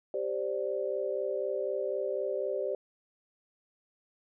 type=chord; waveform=sine; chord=G suspended fourth; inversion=none; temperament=equal; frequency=392 / 523.3 / 587.3 Hz; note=G4 / C5 / D5; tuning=0 / 0 / 0 cents; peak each=-34 dBFS; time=0.14-2.75 s; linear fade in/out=2 ms; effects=none